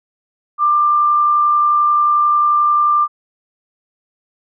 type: tone with amplitude modulation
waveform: sine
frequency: 1189 Hz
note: D6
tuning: 21 cents sharp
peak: -9 dBFS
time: 0.58-3.08 s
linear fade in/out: 50 ms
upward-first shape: sine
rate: 71.3 Hz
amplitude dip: 25%
effects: none